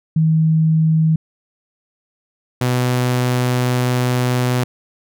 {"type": "tone pair in turn", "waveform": ["sine", "sawtooth"], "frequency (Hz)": [159.2, 124.84], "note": ["D#3", "B2"], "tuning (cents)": [40, 19], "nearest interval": "major third", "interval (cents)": 421, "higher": "first", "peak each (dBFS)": -11, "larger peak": "neither", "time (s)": [[0.16, 1.16], [2.61, 4.64]], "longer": "second", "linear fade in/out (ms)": 5, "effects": []}